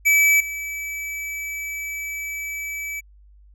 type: tone with level steps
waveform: square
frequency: 2300 Hz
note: D7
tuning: 37 cents flat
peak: -14 / -28 dBFS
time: 0.05-3.01 s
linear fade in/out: 20 ms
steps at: 0.4 s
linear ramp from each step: 5 ms
effects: added 50 Hz sine -47 dBFS peak until 3.54 s